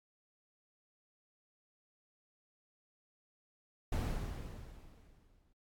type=noise with exponential decay; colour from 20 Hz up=brown; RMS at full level=-32 dBFS; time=3.92-5.53 s; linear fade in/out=5 ms; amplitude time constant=350 ms; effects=AAC 64 kbps